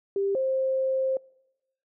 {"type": "tone pair in turn", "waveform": "sine", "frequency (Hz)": [395.3, 527.7], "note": ["G4", "C5"], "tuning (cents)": [15, 15], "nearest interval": "perfect fourth", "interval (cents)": 500, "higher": "second", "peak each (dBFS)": -23, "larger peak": "neither", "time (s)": [[0.16, 0.35], [0.35, 1.17]], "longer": "second", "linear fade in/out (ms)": 2, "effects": ["noise-tail reverb RT60 0.9 s tail -24 dB re dry"]}